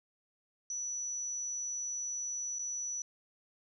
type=tone with dropouts; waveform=sine; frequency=5920 Hz; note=F#8; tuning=in tune; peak=-35 dBFS; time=0.7-3.02 s; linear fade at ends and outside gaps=2 ms; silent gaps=2.587-2.592 s; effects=none